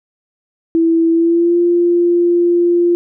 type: tone with pitch glide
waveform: sine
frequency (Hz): 330 to 347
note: E4 to F4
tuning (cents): +2 to -11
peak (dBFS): -9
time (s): 0.75-2.95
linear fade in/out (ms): 0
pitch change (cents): +87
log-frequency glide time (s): 1.11-1.58
effects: none